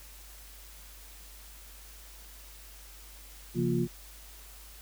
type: tone cluster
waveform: sine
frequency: 134.7 / 171.7 / 233 / 352.4 Hz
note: C#3 / F3 / A#3 / F4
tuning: -49 / -29 / -1 / +16 cents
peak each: -31 dBFS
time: 3.54-3.88 s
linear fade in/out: 50 ms
effects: added 50 Hz sine -50 dBFS peak until 4.81 s + white hiss -52 dBFS RMS until 4.81 s